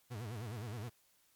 40% pulse tone with vibrato, 111.9 Hz, A2, 30 cents sharp, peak -40 dBFS, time 0.1-0.9 s, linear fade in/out 20 ms, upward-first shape sine, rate 9.6 Hz, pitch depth 190 cents each way, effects white hiss -71 dBFS RMS until 1.35 s + MP3 96 kbps

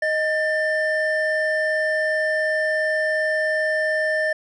triangle tone pair together, 622.3 / 1784.2 Hz, D#5 / A6, 0 / +24 cents, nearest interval octave + tritone, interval 1824 cents, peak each -20 dBFS, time 0.02-4.33 s, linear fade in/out 5 ms, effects resampled to 22050 Hz

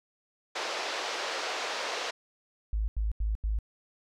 pink band-pass noise, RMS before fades -34 dBFS, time 0.55-2.11 s, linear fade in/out 10 ms, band 450 to 5800 Hz, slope 24 dB/octave
sine tone bursts, 53.2 Hz, G#1, 42 cents sharp, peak -26 dBFS, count 4, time 2.73-3.588 s, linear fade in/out 0 ms, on 150 ms, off 86 ms
effects none

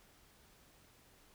silence, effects pink hiss -65 dBFS RMS until 1.34 s

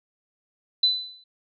sine tone with exponential decay, 4003 Hz, B7, 23 cents sharp, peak -14 dBFS, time 0.83-1.24 s, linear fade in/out 5 ms, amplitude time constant 89 ms, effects none

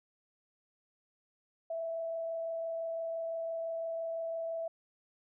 sine tone with frequency modulation, 659.3 Hz, E5, in tune, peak -34 dBFS, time 1.7-4.68 s, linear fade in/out 5 ms, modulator 25.9 Hz, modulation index 0.22, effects none

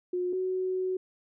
sine tone pair in turn, 359.9 / 371.9 Hz, F#4 / F#4, -48 / +9 cents, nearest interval minor second, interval 57 cents, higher second, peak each -27 dBFS, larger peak neither, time 0.13-0.33 / 0.33-0.97 s, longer second, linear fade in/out 5 ms, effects none

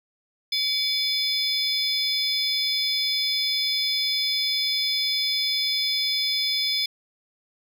triangle tone cluster, 2265 / 3491 / 4230 / 5030 Hz, C#7 / A7 / C8 / D#8, +37 / -14 / +18 / +18 cents, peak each -29 / -25 / -31 / -24 dBFS, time 0.52-6.86 s, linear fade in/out 5 ms, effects none

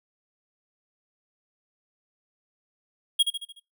square tone with echo, 3283 Hz, G#7, 21 cents flat, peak -17 dBFS, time 3.19-3.23 s, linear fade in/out 10 ms, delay 74 ms, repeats 5, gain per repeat -6 dB, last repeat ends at 3.6 s, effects noise-tail reverb RT60 0.2 s tail -23 dB re dry

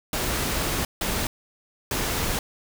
pink noise bursts at uneven times, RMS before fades -26 dBFS, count 3, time 0.13-0.85 / 1.01-1.27 / 1.91-2.39 s, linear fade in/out 2 ms, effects none

